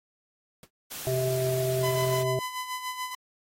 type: noise with exponential decay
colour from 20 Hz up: pink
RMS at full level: -44 dBFS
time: 0.63-0.7 s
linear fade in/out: 1 ms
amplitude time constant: 15 ms
type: noise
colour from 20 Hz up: white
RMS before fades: -38 dBFS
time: 0.9-2.24 s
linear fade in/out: 20 ms
type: harmonic tone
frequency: 129.3 Hz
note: C3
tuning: 20 cents flat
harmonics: 1 / 3 / 5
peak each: -29 / -29 / -29 dBFS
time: 1.07-2.39 s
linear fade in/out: 0 ms
type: tone with tremolo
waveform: sawtooth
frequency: 1008 Hz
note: B5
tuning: 35 cents sharp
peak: -26 dBFS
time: 1.83-3.15 s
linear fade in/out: 5 ms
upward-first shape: sine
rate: 6.9 Hz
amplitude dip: 60%
effects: AAC 48 kbps